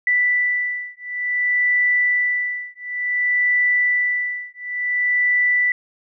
sine beating tone pair, 1975.5 / 1976.06 Hz, B6 / B6, 0 / 0 cents, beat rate 0.56 Hz, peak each -20 dBFS, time 0.07-5.72 s, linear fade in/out 2 ms, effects none

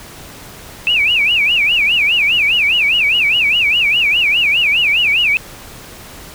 sine tone with vibrato, 2563 Hz, E7, 49 cents flat, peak -10 dBFS, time 0.87-5.37 s, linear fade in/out 0 ms, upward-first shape sine, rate 4.9 Hz, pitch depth 230 cents each way, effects pink hiss -35 dBFS RMS until 6.34 s

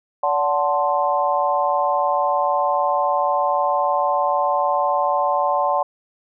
sine chord, D dominant seventh, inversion none, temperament equal with one note detuned, 576.2 / 740 / 880 / 1046.5 Hz, D5 / F#5 / A5 / C6, -33 / 0 / 0 / 0 cents, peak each -22 dBFS, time 0.23-5.83 s, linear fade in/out 5 ms, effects none

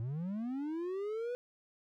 triangle linear sweep, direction up, 108 to 497.5 Hz, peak -33 dBFS, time 0-1.35 s, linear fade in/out 0 ms, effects none

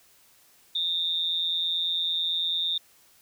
sine tone with amplitude modulation, 3655 Hz, A#7, 35 cents flat, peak -21 dBFS, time 0.75-2.78 s, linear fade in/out 5 ms, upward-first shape sine, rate 169 Hz, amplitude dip 75%, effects white hiss -59 dBFS RMS until 3.21 s

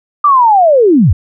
sine linear sweep, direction down, 1200 to 64.5 Hz, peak -4 dBFS, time 0.24-1.13 s, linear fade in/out 5 ms, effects none

